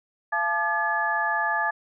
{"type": "tone cluster", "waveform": "sine", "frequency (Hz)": [683, 867, 1193, 1708], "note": ["F5", "A5", "D6", "G#6"], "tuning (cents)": [-39, -26, 27, 48], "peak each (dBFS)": [-31, -27, -30, -25], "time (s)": [0.32, 1.71], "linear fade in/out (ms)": 10, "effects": []}